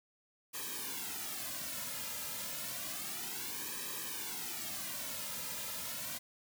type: noise with flanger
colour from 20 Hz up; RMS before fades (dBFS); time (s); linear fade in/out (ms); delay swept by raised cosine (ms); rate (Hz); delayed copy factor
white; -41; 0.53-6.19; 20; 1.4 to 2.7; 0.3; -0.95
effects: none